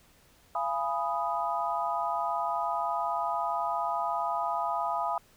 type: chord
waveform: sine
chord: F half-diminished seventh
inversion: none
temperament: equal with one note detuned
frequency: 684.9 / 830.6 / 987.8 / 1244.5 Hz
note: F5 / Ab5 / Cb6 / Eb6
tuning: -34 / 0 / 0 / 0 cents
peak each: -33 dBFS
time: 0.55-5.18 s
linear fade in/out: 2 ms
effects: pink hiss -61 dBFS RMS until 5.36 s